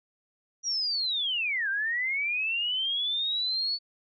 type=linear two-way sweep; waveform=sine; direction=down then up; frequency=5800 to 1548 to 4473 Hz; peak=-26 dBFS; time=0.63-3.79 s; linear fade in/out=50 ms; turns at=1.69 s; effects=none